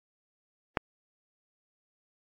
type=click; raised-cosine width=0.5 ms; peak=-9 dBFS; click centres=0.772 s; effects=AAC 32 kbps